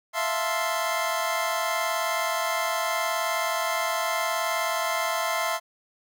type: chord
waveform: 25% pulse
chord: F major seventh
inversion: third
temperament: equal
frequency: 659.3 / 698.5 / 880 / 1046.5 Hz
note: E5 / F5 / A5 / C6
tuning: 0 / 0 / 0 / 0 cents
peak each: -25 / -29 / -30 / -25 dBFS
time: 0.13-5.6 s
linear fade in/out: 50 ms
effects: none